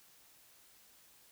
silence, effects white hiss -63 dBFS RMS until 1.31 s

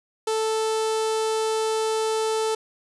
sawtooth tone with notch filter, 440 Hz, A4, in tune, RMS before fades -24 dBFS, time 0.27-2.55 s, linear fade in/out 5 ms, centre 2000 Hz, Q 1.5, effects resampled to 24000 Hz + 8-bit

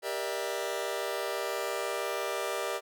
sawtooth chord, E half-diminished seventh, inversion first, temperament just, 395.6 / 474.7 / 593.3 / 659.3 Hz, G4 / Bb4 / D5 / E5, +16 / +31 / +18 / 0 cents, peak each -33 / -33 / -32 / -35 dBFS, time 0.02-2.81 s, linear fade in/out 50 ms, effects none

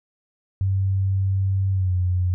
sine tone with pitch glide, 96.4 to 90.47 Hz, G2 to F#2, -28 to -38 cents, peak -18 dBFS, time 0.61-2.34 s, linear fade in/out 0 ms, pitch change -110 cents, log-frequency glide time 1.72-1.94 s, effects none

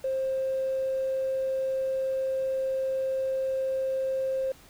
triangle tone, 529 Hz, C5, 19 cents sharp, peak -22 dBFS, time 0.04-4.52 s, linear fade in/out 5 ms, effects tanh soft clip ceiling -23 dBFS + pink hiss -54 dBFS RMS until 4.69 s

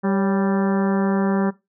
harmonic tone with a mistuned harmonic, 196 Hz, G3, in tune, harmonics 1 / 2 / 3 / 4 / 5 / 6 / 7 / 8 / 9, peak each -19 / -25 / -29 / -31 / -33 / -35 / -36 / -37 / -38 dBFS, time 0.03-1.51 s, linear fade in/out 20 ms, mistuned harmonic 3, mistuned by -67 cents, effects noise-tail reverb RT60 0.2 s tail -18 dB re dry

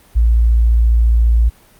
sine tone, 57.3 Hz, A#1, 29 cents flat, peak -8 dBFS, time 0.15-1.5 s, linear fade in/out 20 ms, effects pink hiss -48 dBFS RMS until 1.79 s + Opus 32 kbps

